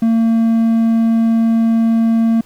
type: tone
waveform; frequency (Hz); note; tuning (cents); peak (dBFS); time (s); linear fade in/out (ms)
triangle; 227.2; A#3; -44; -8; 0.02-2.41; 5
effects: pink hiss -48 dBFS RMS until 2.45 s